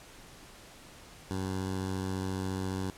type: tone with notch filter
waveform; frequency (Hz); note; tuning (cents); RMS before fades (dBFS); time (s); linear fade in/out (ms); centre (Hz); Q
15% pulse; 94.5; F#2; +37; -34; 1.31-2.9; 0; 2300; 1.6
effects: pink hiss -52 dBFS RMS until 2.97 s + low-pass 11000 Hz 12 dB/octave